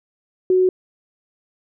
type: tone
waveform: sine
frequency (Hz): 370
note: F#4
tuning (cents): 0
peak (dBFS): -12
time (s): 0.5-0.69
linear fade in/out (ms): 2
effects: none